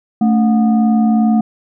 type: tone with frequency modulation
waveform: sine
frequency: 220.8 Hz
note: A3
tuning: 6 cents sharp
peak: -9 dBFS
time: 0.21-1.41 s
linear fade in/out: 5 ms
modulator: 504 Hz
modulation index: 0.54
effects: none